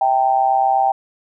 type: tone with amplitude modulation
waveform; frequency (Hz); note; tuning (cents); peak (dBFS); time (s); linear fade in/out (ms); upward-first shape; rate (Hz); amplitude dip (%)
sine; 784; G5; 0; -9; 0.01-0.92; 5; sine; 128; 80
effects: none